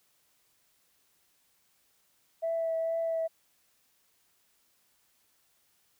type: tone with vibrato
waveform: sine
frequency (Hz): 657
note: E5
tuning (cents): -6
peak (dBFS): -27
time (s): 2.42-3.28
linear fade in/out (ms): 20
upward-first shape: triangle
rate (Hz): 2.2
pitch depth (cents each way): 16
effects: tanh soft clip ceiling -23 dBFS + white hiss -70 dBFS RMS until 5.99 s